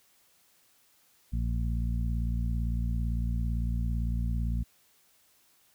harmonic tone, 57.8 Hz, A#1, 14 cents flat, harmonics 1 / 2 / 3 / 4, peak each -28 / -34 / -38 / -40 dBFS, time 1.32-4.64 s, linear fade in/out 20 ms, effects white hiss -65 dBFS RMS until 5.74 s

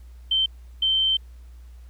sine tone pair in turn, 3109 / 3109 Hz, G7 / G7, -15 / -15 cents, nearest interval unison, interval 0 cents, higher neither, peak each -18 dBFS, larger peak neither, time 0.31-0.46 / 0.82-1.17 s, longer second, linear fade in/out 5 ms, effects added 60 Hz sine -41 dBFS peak until 1.89 s + pink hiss -62 dBFS RMS until 1.89 s

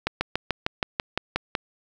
slowing click train, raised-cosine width 0.3 ms, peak -7 dBFS, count 10, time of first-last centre 0.07-1.552 s, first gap 140 ms, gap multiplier 1.04, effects 8-bit

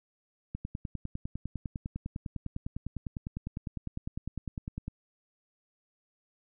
click train, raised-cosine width 5 ms, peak -23 dBFS, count 44, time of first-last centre 0.55-4.88 s, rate 9.93 Hz, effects none

